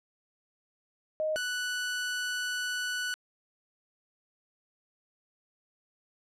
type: tone pair in turn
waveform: sine / sawtooth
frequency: 622 / 1483 Hz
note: D#5 / F#6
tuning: -1 / +4 cents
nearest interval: octave + minor third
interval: 1505 cents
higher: second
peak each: -27 dBFS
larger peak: neither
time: 1.2-1.36 / 1.36-3.14 s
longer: second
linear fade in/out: 0 ms
effects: low-pass 10000 Hz 12 dB/octave